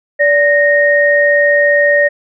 sine tone pair together, 580 / 1857.4 Hz, D5 / A#6, -22 / -7 cents, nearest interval octave + minor sixth, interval 2015 cents, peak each -10 dBFS, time 0.19-2.09 s, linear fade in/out 20 ms, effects none

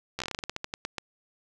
slowing click train, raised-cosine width 0.2 ms, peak -15 dBFS, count 16, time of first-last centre 0.19-0.983 s, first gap 13 ms, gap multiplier 1.18, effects none

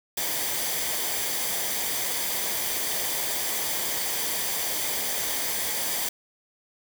white noise with comb filter, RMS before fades -28 dBFS, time 0.17-6.09 s, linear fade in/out 5 ms, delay 0.74 ms, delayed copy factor -0.5, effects none

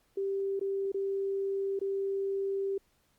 sine tone with dropouts, 392 Hz, G4, in tune, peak -29 dBFS, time 0.17-2.78 s, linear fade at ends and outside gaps 5 ms, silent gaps 0.595-0.611 / 0.919-0.943 / 1.792-1.813 s, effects pink hiss -71 dBFS RMS until 3.18 s + Opus 48 kbps

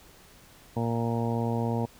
harmonic tone, 116.54 Hz, A#2, in tune, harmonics 1 / 2 / 3 / 4 / 5 / 6 / 7 / 8, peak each -29 / -30 / -38 / -34 / -39 / -39 / -39 / -38 dBFS, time 0.76-1.86 s, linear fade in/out 10 ms, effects pink hiss -54 dBFS RMS until 1.99 s

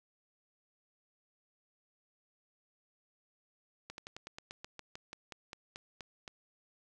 slowing click train, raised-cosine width 0.2 ms, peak -27 dBFS, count 16, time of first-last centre 3.9-6.278 s, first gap 81 ms, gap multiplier 1.09, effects none

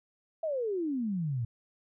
sine exponential sweep, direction down, 667 to 111 Hz, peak -29 dBFS, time 0.43-1.45 s, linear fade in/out 5 ms, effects none

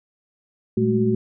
sine tone cluster, 116.5 / 202 / 217.9 / 372.8 Hz, A#2 / G#3 / A3 / F#4, -1 / -48 / -17 / +13 cents, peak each -24 / -27 / -20 / -21 dBFS, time 0.77-1.15 s, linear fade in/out 5 ms, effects none

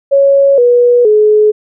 sine tone with pitch steps, 554.4 / 485.4 / 425 Hz, C#5 / B4 / G#4, 0 / -30 / +40 cents, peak -4 dBFS, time 0.11-1.52 s, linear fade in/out 20 ms, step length 470 ms, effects none

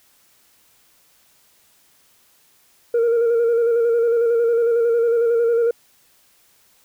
sine tone with vibrato, 466.2 Hz, A#4, in tune, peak -12 dBFS, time 2.94-5.71 s, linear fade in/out 5 ms, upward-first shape square, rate 11 Hz, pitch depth 29 cents each way, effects tanh soft clip ceiling -13 dBFS + white hiss -57 dBFS RMS until 6.84 s

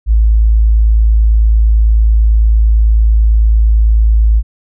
sine tone, 54.5 Hz, A1, 16 cents flat, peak -5 dBFS, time 0.06-4.43 s, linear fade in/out 50 ms, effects none

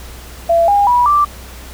sine tone with pitch steps, 674 / 810.8 / 975.5 / 1173.5 Hz, E5 / G#5 / B5 / D6, +38 / -42 / -22 / -2 cents, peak -8 dBFS, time 0.49-1.25 s, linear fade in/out 10 ms, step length 190 ms, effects added 62 Hz sine -33 dBFS peak until 1.73 s + pink hiss -36 dBFS RMS until 1.73 s

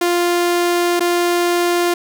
sawtooth tone with dropouts, 349.2 Hz, F4, in tune, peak -10 dBFS, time 0.01-1.94 s, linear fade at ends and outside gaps 5 ms, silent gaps 0.996-1.005 s, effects none

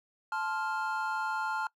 triangle chord, F major, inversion first, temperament equal with one note detuned, 873.4 / 1046.5 / 1396.9 Hz, A5 / C6 / F6, -13 / 0 / 0 cents, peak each -32 / -37 / -32 dBFS, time 0.32-1.67 s, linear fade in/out 2 ms, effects noise-tail reverb RT60 0.1 s tail -22 dB re dry

